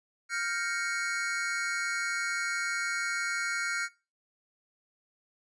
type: chord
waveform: square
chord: G half-diminished seventh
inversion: third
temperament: equal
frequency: 1396.9 / 1568 / 1864.7 / 2217 Hz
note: F6 / G6 / Bb6 / Db7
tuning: 0 / 0 / 0 / 0 cents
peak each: -34 / -38 / -39 / -36 dBFS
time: 0.29-3.89 s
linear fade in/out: 50 ms
effects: noise-tail reverb RT60 0.3 s tail -20 dB re dry + resampled to 22050 Hz